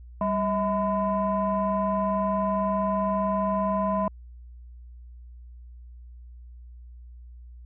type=tone cluster; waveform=sine; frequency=195.5 / 642 / 1011 Hz; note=G3 / E5 / B5; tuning=-4 / -46 / +40 cents; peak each=-26 dBFS; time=0.21-4.08 s; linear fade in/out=2 ms; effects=tanh soft clip ceiling -16 dBFS + added 60 Hz sine -42 dBFS peak until 7.65 s